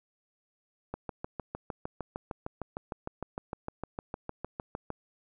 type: click train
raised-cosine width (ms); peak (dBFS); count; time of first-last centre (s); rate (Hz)
1; -21; 27; 0.94-4.903; 6.56
effects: none